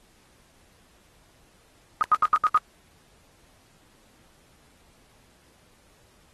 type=tone bursts; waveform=sine; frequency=1244.5 Hz; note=D#6; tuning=in tune; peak=-16 dBFS; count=6; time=2.01-2.575 s; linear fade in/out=0 ms; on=30 ms; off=77 ms; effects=pink hiss -60 dBFS RMS until 6.33 s + AAC 32 kbps